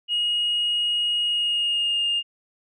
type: tone with pitch glide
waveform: sine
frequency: 2880 to 2824 Hz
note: F#7 to F7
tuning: -47 to +19 cents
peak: -19 dBFS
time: 0.08-2.23 s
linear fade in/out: 50 ms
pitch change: -34 cents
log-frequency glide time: 1.24-2.08 s
effects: tanh soft clip ceiling -17 dBFS